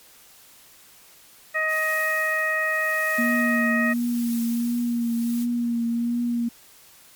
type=harmonic tone; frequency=628 Hz; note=D#5; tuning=16 cents sharp; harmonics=1 / 2 / 3 / 4; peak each=-29 / -30 / -22 / -33 dBFS; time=1.54-3.94 s; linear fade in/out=20 ms
type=noise with tremolo; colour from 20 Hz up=blue; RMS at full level=-36 dBFS; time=1.67-5.47 s; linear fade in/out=50 ms; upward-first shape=triangle; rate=0.83 Hz; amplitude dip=70%
type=tone with vibrato; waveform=sine; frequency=236.1 Hz; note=A#3; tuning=22 cents sharp; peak=-21 dBFS; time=3.18-6.49 s; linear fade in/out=10 ms; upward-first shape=triangle; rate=1.4 Hz; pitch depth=30 cents each way
effects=white hiss -51 dBFS RMS until 7.15 s + MP3 96 kbps